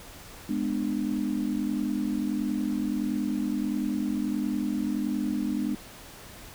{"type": "chord", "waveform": "sine", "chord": "G# diminished", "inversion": "none", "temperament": "just", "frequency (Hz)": [207.7, 249.2, 299], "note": ["G#3", "B3", "D4"], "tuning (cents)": [0, 16, 31], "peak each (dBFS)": -30, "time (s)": [0.49, 5.75], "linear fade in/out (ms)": 5, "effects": ["pink hiss -46 dBFS RMS until 6.54 s"]}